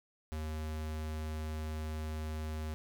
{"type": "tone", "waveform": "square", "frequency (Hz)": 77.78, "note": "D#2", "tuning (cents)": 0, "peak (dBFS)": -37, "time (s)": [0.32, 2.74], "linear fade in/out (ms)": 0, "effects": []}